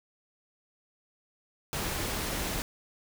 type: noise with amplitude modulation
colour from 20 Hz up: pink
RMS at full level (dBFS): -31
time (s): 1.73-2.62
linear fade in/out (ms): 0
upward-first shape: sine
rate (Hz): 240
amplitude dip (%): 40
effects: none